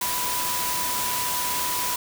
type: tone in noise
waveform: sine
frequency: 987.8 Hz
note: B5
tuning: in tune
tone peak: -29 dBFS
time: 0.01-1.96 s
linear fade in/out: 5 ms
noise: white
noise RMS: -27 dBFS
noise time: 0.01-1.96 s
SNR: -5 dB
effects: none

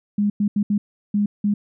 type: tone bursts at uneven times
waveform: sine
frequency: 205.6 Hz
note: G#3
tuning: 17 cents flat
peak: -16 dBFS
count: 6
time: 0.18-0.3 / 0.4-0.48 / 0.56-0.63 / 0.7-0.78 / 1.14-1.26 / 1.44-1.54 s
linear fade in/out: 5 ms
effects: none

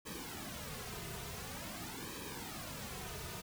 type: noise with flanger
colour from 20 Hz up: pink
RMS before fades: -45 dBFS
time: 0.05-3.42 s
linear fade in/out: 20 ms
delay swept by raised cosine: 1.4 to 3.7 ms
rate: 0.47 Hz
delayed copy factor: -0.8
effects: none

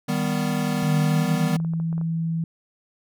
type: chord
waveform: square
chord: Eb augmented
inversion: none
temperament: equal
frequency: 155.56 / 196 / 246.9 Hz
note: Eb3 / G3 / B3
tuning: 0 / 0 / 0 cents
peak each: -27 dBFS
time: 0.08-1.57 s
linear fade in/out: 10 ms
type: tone with pitch glide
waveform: sine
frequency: 153.3 to 164.3 Hz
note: D#3 to E3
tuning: -25 to -5 cents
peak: -22 dBFS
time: 0.83-2.44 s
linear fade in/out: 2 ms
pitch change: +120 cents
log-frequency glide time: 1.03-1.29 s
type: clicks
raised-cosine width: 1 ms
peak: -28 dBFS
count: 8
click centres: 1.564 / 1.601 / 1.648 / 1.736 / 1.8 / 1.928 / 1.98 / 2.013 s
effects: none

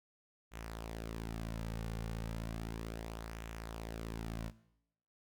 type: tone with flanger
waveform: sawtooth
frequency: 55.8 Hz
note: A1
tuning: 25 cents sharp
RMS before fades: -43 dBFS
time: 0.51-4.52 s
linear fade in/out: 50 ms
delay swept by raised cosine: 0.21 to 3.11 ms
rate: 0.34 Hz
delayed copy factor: -0.5
effects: noise-tail reverb RT60 0.8 s tail -18 dB re dry

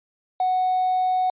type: tone with hard clipping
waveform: triangle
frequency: 740 Hz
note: F#5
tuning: in tune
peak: -19 dBFS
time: 0.4-1.3 s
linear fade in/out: 2 ms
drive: 4 dB
effects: resampled to 8000 Hz

